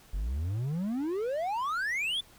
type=exponential sweep; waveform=triangle; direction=up; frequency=44.01 to 3564 Hz; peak=-27 dBFS; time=0.13-2.21 s; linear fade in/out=10 ms; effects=pink hiss -57 dBFS RMS until 2.38 s